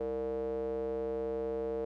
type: tone with band-pass filter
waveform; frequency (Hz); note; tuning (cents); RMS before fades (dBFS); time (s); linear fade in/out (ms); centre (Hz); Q
square; 65.41; C2; 0; -35; 0-1.85; 5; 490; 8.6
effects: none